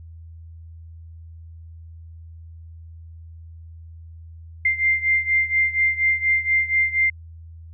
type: beating tone pair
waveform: sine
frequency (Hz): 2094 / 2098.2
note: C7 / C7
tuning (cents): +1 / +4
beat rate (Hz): 4.2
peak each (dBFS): -19 / -22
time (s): 4.65-7.1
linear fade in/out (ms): 5
effects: added 82 Hz sine -38 dBFS peak until 7.73 s